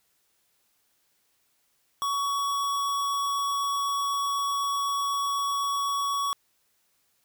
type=tone; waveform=square; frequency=1123 Hz; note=C#6; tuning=22 cents sharp; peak=-26 dBFS; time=2.02-6.33 s; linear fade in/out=0 ms; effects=white hiss -70 dBFS RMS until 7.24 s